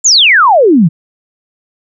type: exponential sweep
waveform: sine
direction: down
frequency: 7459 to 146.83 Hz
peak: -3 dBFS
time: 0.04-0.89 s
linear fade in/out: 20 ms
effects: none